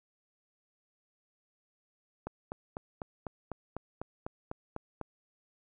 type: click train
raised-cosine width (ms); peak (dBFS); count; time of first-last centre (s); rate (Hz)
1; -23; 12; 2.27-5.013; 4.01
effects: none